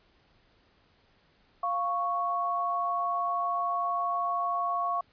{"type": "tone pair together", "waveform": "sine", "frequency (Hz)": [698.4, 1108.7], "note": ["F5", "C#6"], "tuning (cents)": [0, 0], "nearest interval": "minor sixth", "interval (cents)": 800, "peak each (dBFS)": [-31, -28], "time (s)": [1.63, 5.01], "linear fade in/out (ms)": 5, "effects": ["pink hiss -65 dBFS RMS until 5.12 s", "resampled to 11025 Hz"]}